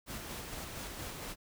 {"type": "noise with tremolo", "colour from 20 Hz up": "pink", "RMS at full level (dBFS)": -42, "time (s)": [0.06, 1.36], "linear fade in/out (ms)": 50, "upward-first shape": "square", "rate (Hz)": 4.3, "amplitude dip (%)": 25, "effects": []}